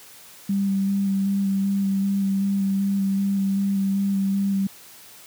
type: tone with vibrato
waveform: sine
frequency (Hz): 196.4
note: G3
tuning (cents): +4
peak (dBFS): -19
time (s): 0.49-4.67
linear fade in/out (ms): 5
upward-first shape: square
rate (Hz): 2.6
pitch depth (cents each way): 12
effects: white hiss -46 dBFS RMS until 5.26 s + high-pass 80 Hz 12 dB/octave